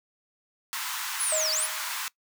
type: high-pass noise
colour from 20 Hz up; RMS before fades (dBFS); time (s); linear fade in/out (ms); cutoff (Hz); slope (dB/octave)
pink; -33; 0.73-2.08; 0; 910; 48
type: linear two-way sweep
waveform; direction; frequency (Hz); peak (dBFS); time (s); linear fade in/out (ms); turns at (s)
sine; down then up; 11080 to 4385 to 11080; -25; 1.19-1.67; 20; 1.51
type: tone with exponential decay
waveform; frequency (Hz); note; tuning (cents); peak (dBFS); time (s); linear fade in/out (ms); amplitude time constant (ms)
sine; 626; D#5; +10; -26; 1.32-2.01; 5; 150
effects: noise-tail reverb RT60 0.1 s tail -21 dB re dry